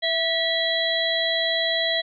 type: harmonic tone with a mistuned harmonic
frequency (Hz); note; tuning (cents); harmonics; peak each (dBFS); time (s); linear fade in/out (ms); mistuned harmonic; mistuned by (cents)
660; E5; +2; 1 / 3 / 5 / 6; -26 / -26 / -26 / -26; 0.02-2.02; 20; 3; -27
effects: none